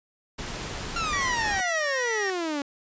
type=noise; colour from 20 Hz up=pink; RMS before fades=-34 dBFS; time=0.38-1.61 s; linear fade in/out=10 ms
type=exponential sweep; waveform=sawtooth; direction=down; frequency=1396.9 to 277.2 Hz; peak=-23 dBFS; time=0.96-2.62 s; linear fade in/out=2 ms
type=tone with vibrato; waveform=square; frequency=1897 Hz; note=A#6; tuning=30 cents sharp; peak=-28 dBFS; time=1.13-2.3 s; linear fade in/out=0 ms; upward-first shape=sine; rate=2.3 Hz; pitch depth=54 cents each way
effects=resampled to 16000 Hz